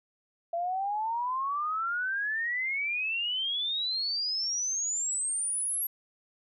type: exponential sweep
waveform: sine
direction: up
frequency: 670 to 11580 Hz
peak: -28 dBFS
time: 0.53-5.87 s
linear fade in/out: 5 ms
effects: none